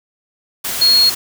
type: tone in noise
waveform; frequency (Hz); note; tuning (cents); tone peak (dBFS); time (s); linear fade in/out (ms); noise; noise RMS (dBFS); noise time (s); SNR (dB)
sine; 4300; C8; +47; -8; 0.81-1.1; 10; white; -22; 0.64-1.15; +11
effects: none